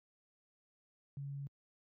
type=tone; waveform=sine; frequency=140.1 Hz; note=C#3; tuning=19 cents sharp; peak=-40 dBFS; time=1.17-1.47 s; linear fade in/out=0 ms; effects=high-pass 80 Hz 12 dB/octave